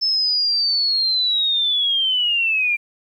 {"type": "linear sweep", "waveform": "sine", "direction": "down", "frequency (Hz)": [5274, 2360], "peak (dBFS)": -16, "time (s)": [0.01, 2.77], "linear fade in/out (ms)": 20, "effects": ["9-bit"]}